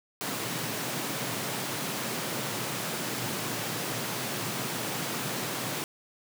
pink high-pass noise, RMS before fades -33 dBFS, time 0.21-5.84 s, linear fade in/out 0 ms, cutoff 110 Hz, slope 96 dB/octave, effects none

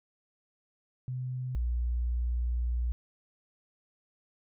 sine tone pair in turn, 127.3 / 59.89 Hz, C3 / A#1, -47 / +47 cents, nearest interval octave + minor second, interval 1306 cents, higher first, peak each -32 / -27 dBFS, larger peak second, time 1.08-1.55 / 1.55-2.92 s, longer second, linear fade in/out 0 ms, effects none

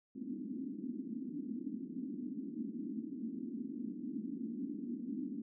pink band-pass noise, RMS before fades -42 dBFS, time 0.15-5.42 s, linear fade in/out 5 ms, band 220 to 290 Hz, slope 48 dB/octave, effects none

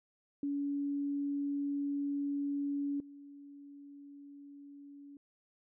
sine tone with level steps, 283.7 Hz, C#4, 40 cents sharp, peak -32 / -49 dBFS, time 0.43-5.17 s, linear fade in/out 2 ms, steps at 3 s, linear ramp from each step 2 ms, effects none

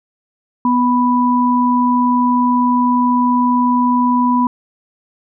sine tone pair together, 246.9 / 987.8 Hz, B3 / B5, 0 / 0 cents, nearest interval 2 octaves, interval 2400 cents, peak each -13 / -14 dBFS, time 0.65-4.47 s, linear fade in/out 2 ms, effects none

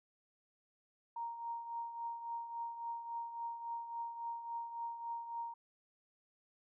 sine tone with tremolo, 932.3 Hz, A#5, in tune, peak -37 dBFS, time 1.16-5.54 s, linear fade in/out 5 ms, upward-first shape triangle, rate 3.6 Hz, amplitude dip 65%, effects none

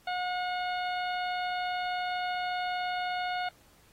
harmonic tone, 724 Hz, F#5, 38 cents flat, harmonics 1 / 2 / 3 / 4 / 5 / 6, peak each -31 / -37 / -41 / -43 / -45 / -47 dBFS, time 0.07-3.49 s, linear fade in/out 5 ms, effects pink hiss -62 dBFS RMS until 3.92 s + AAC 48 kbps

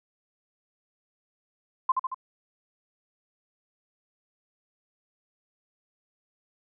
sine tone with echo, 1043 Hz, C6, 6 cents flat, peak -18 dBFS, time 1.89-1.92 s, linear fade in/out 5 ms, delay 75 ms, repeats 3, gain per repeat -4 dB, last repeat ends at 2.145 s, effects none

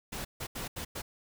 pink noise bursts at uneven times, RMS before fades -38 dBFS, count 5, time 0.12-0.25 / 0.4-0.47 / 0.55-0.68 / 0.76-0.85 / 0.95-1.02 s, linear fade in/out 10 ms, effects none

